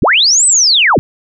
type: linear two-way sweep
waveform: sine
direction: up then down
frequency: 38.87 to 8280 to 38.87 Hz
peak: -6 dBFS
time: 0.02-0.99 s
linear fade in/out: 0 ms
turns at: 0.46 s
effects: none

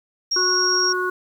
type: tone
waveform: sine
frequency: 5588 Hz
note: F8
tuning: in tune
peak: -18 dBFS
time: 0.31-0.93 s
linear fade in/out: 10 ms
type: harmonic tone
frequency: 365.5 Hz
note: F#4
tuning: 21 cents flat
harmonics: 1 / 3 / 4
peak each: -24 / -26 / -24 dBFS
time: 0.36-1.1 s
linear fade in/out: 5 ms
effects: 8-bit

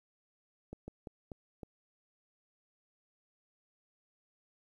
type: slowing click train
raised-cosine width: 2 ms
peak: -30 dBFS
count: 5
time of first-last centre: 0.73-1.632 s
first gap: 150 ms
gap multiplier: 1.28
effects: 11-bit

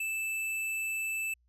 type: tone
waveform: square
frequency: 2637 Hz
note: E7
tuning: in tune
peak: -32 dBFS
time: 0-1.34 s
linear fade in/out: 5 ms
effects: added 60 Hz sine -66 dBFS peak until 1.48 s + resampled to 32000 Hz

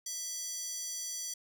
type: tone with high-pass filter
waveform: square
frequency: 659.3 Hz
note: E5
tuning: in tune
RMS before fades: -39 dBFS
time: 0.06-1.34 s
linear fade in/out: 5 ms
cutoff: 5900 Hz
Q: 3.1
effects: none

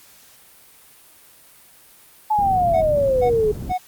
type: exponential sweep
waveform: sine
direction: down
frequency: 870 to 415.3 Hz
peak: -15 dBFS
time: 2.3-3.52 s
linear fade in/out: 10 ms
type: low-pass noise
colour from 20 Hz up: white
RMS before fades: -29 dBFS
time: 2.38-3.73 s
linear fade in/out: 10 ms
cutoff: 160 Hz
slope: 12 dB/octave
type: tone bursts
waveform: triangle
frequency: 735 Hz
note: F#5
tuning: 12 cents flat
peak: -17 dBFS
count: 3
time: 2.73-3.783 s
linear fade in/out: 20 ms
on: 91 ms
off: 390 ms
effects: white hiss -49 dBFS RMS until 3.87 s + Opus 48 kbps

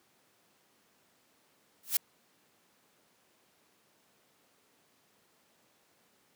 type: noise with exponential growth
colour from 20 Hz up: blue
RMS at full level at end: -22 dBFS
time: 1.83-1.97 s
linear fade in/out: 5 ms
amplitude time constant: 29 ms
effects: pink hiss -68 dBFS RMS until 6.35 s + high-pass 200 Hz 12 dB/octave

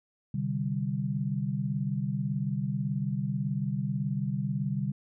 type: chord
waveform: sine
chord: C suspended second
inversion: none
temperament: equal with one note detuned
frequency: 130.81 / 149.05 / 196 Hz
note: C3 / D3 / G3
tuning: 0 / +26 / 0 cents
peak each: -32 dBFS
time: 0.34-4.92 s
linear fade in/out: 5 ms
effects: none

